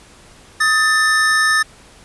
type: tone pair together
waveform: square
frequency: 1255 / 1774.8 Hz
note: D#6 / A6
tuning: +15 / +14 cents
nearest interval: tritone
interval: 599 cents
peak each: -19 / -14 dBFS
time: 0.6-1.63 s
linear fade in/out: 10 ms
effects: pink hiss -45 dBFS RMS until 2.04 s + resampled to 24000 Hz